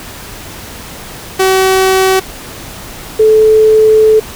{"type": "tone pair in turn", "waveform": ["sawtooth", "sine"], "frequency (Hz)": [379.3, 435.1], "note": ["F#4", "A4"], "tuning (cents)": [43, -19], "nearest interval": "major second", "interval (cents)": 238, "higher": "second", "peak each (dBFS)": -3, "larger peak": "neither", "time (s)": [[1.39, 2.2], [3.19, 4.2]], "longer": "second", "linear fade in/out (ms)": 10, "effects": ["pink hiss -28 dBFS RMS until 4.35 s"]}